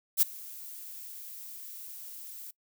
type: noise with ADSR envelope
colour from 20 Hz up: violet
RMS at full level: -20 dBFS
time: 0.17-2.51 s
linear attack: 49 ms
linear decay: 15 ms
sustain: -24 dB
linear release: 6 ms
effects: noise-tail reverb RT60 0.1 s tail -23 dB re dry

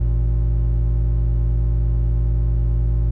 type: tone pair together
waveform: triangle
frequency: 55 / 116.54 Hz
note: A1 / A#2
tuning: 0 / 0 cents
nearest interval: octave + minor second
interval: 1300 cents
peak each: -14 / -20 dBFS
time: 0-3.11 s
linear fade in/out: 10 ms
effects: none

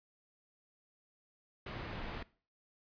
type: low-pass noise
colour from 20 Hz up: pink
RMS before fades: -43 dBFS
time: 1.66-2.23 s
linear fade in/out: 5 ms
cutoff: 3000 Hz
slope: 12 dB/octave
effects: noise-tail reverb RT60 0.4 s tail -20 dB re dry + resampled to 11025 Hz

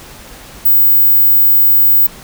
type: tone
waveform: sine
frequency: 16000 Hz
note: B9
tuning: 21 cents sharp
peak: -5 dBFS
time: 0.65-2.07 s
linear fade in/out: 10 ms
effects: pink hiss -35 dBFS RMS until 2.23 s

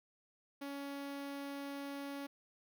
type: tone with notch filter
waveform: sawtooth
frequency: 280.5 Hz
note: C#4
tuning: 21 cents sharp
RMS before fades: -44 dBFS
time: 0.61-2.27 s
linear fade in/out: 10 ms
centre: 7500 Hz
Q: 1.6
effects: none

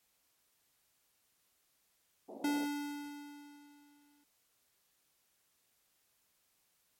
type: band-pass noise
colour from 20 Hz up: white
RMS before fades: -48 dBFS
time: 2.28-2.66 s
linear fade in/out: 10 ms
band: 200 to 750 Hz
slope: 48 dB/octave
type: tone with exponential decay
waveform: square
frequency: 290 Hz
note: D4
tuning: 22 cents flat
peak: -30 dBFS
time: 2.44-4.24 s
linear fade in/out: 5 ms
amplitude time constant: 390 ms
effects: white hiss -75 dBFS RMS until 6.99 s + MP3 64 kbps

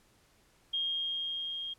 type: tone with level ramp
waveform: sine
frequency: 3234 Hz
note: G#7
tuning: 47 cents flat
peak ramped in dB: -29 to -36 dBFS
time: 0.73-1.74 s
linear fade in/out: 10 ms
effects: pink hiss -66 dBFS RMS until 1.78 s + low-pass 12000 Hz 12 dB/octave

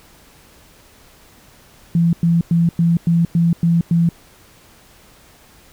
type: tone bursts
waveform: sine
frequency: 168.7 Hz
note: E3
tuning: 40 cents sharp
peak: -11 dBFS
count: 8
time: 1.95-4.09 s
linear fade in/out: 2 ms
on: 180 ms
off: 100 ms
effects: pink hiss -48 dBFS RMS until 5.72 s

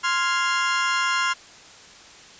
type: chord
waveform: 30% pulse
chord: F minor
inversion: second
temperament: equal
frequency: 1046.5 / 1396.9 / 1661.2 Hz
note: C6 / F6 / Ab6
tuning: 0 / 0 / 0 cents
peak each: -21 / -21 / -27 dBFS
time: 0.03-1.34 s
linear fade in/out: 20 ms
effects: white hiss -46 dBFS RMS until 2.39 s + resampled to 16000 Hz

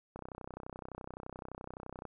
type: click train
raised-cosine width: 1 ms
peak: -29 dBFS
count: 61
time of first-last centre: 0.16-2.053 s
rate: 31.7 Hz
effects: none

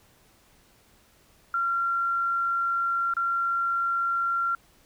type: tone with dropouts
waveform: sine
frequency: 1374 Hz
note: F6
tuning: 29 cents flat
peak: -23 dBFS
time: 1.54-4.55 s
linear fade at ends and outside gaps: 2 ms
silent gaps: 3.138-3.167 s
effects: pink hiss -60 dBFS RMS until 4.85 s

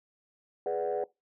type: chord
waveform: sine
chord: G# half-diminished seventh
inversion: none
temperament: equal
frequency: 415.3 / 493.9 / 587.3 / 740 Hz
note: G#4 / B4 / D5 / F#5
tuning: 0 / 0 / 0 / 0 cents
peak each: -32 / -32 / -34 / -34 dBFS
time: 0.66-1.04 s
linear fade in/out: 2 ms
effects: noise-tail reverb RT60 0.2 s tail -21 dB re dry + tanh soft clip ceiling -22 dBFS

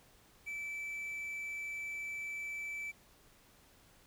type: tone with quantisation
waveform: triangle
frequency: 2317 Hz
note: D7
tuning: 24 cents flat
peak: -37 dBFS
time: 0.46-2.92 s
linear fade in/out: 20 ms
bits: 11
effects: pink hiss -64 dBFS RMS until 4.06 s

